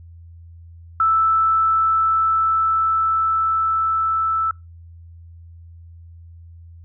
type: tone with level ramp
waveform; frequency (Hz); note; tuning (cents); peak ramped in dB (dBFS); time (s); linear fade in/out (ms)
sine; 1318.5; E6; 0; -13 to -17; 1-4.51; 2
effects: noise-tail reverb RT60 0.2 s tail -25 dB re dry + added 84 Hz sine -39 dBFS peak until 6.84 s